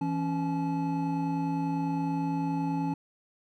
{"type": "tone cluster", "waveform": "triangle", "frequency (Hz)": [166.1, 276.4, 859], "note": ["E3", "C#4", "A5"], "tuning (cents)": [13, -5, -42], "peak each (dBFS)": [-29, -28, -33], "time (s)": [0.01, 2.94], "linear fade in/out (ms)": 5, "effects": []}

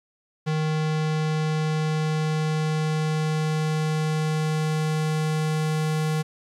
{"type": "tone with low-pass filter sweep", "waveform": "square", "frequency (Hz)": 155.56, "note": "D#3", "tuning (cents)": 0, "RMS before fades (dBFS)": -24, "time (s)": [0.46, 6.23], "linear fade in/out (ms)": 20, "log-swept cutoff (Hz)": [5400, 11000], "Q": 0.77, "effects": ["10-bit"]}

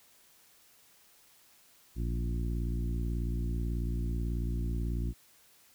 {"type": "harmonic tone with a mistuned harmonic", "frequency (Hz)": 58.27, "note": "A#1", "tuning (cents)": 0, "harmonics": [1, 2, 3, 4, 5, 6], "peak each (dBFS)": [-31, -37, -41, -43, -45, -47], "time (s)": [1.95, 5.14], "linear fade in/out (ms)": 50, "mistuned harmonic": 1, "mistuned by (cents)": -51, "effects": ["white hiss -62 dBFS RMS until 5.74 s"]}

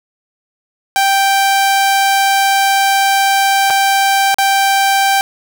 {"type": "tone with dropouts", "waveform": "sawtooth", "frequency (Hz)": 784, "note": "G5", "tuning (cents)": 0, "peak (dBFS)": -6, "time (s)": [0.96, 5.21], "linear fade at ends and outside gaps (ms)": 0, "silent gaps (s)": [[3.701, 3.705], [4.344, 4.385]], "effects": []}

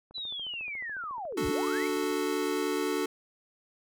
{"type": "click train", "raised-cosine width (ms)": 1, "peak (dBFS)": -38, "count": 29, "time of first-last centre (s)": [0.11, 2.11], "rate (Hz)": 14}
{"type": "linear two-way sweep", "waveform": "sine", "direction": "down then up", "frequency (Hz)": [4029, 37.55, 2331], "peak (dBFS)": -34, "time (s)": [0.14, 1.88], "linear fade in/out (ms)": 20, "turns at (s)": 1.47}
{"type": "chord", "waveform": "square", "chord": "D major", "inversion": "none", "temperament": "equal", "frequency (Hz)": [293.7, 370, 440], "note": ["D4", "F#4", "A4"], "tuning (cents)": [0, 0, 0], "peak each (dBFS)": -33, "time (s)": [1.37, 3.06], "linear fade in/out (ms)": 5}
{"effects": []}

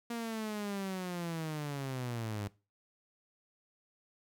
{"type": "linear sweep", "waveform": "sawtooth", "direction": "down", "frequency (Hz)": [236.5, 99.2], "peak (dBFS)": -32, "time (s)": [0.1, 2.48], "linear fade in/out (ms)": 5, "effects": ["noise-tail reverb RT60 0.3 s tail -20 dB re dry"]}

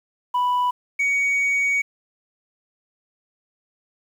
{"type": "tone pair in turn", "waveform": "sine", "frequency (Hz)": [987.8, 2245], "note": ["B5", "C#7"], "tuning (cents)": [0, 21], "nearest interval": "octave + major second", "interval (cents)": 1421, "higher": "second", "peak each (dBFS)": -15, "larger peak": "neither", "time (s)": [[0.34, 0.71], [0.99, 1.82]], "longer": "second", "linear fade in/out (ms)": 10, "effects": ["tanh soft clip ceiling -17 dBFS", "8-bit"]}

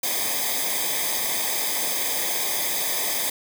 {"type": "noise with comb filter", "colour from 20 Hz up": "white", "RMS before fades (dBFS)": -25, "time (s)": [0.03, 3.3], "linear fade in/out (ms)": 5, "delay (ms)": 0.71, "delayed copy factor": -0.9, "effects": []}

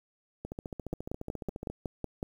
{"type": "two click trains", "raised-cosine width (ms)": 2, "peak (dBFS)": [-24, -20], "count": [19, 8], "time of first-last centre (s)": [[0.45, 1.7], [0.93, 2.229]], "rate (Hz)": [14.4, 5.39], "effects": ["9-bit"]}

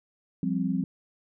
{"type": "chord", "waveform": "sine", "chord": "F suspended second", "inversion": "none", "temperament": "just", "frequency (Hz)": [174.61, 196.44, 261.9], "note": ["F3", "G3", "C4"], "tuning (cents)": [0, 4, 2], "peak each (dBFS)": -29, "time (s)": [0.43, 0.84], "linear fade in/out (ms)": 2, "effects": []}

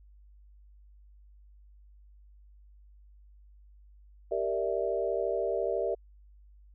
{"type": "chord", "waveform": "sine", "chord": "E half-diminished seventh", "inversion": "first", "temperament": "equal", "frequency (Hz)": [392, 466.2, 587.3, 659.3], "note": ["G4", "Bb4", "D5", "E5"], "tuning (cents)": [0, 0, 0, 0], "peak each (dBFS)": -33, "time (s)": [4.31, 5.95], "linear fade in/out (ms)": 10, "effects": ["added 50 Hz sine -53 dBFS peak until 6.74 s"]}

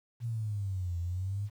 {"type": "exponential two-way sweep", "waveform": "sine", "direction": "down then up", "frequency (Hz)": [120, 85.1, 105], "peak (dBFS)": -31, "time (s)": [0.2, 1.5], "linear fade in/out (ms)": 50, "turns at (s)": 0.99, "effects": ["10-bit"]}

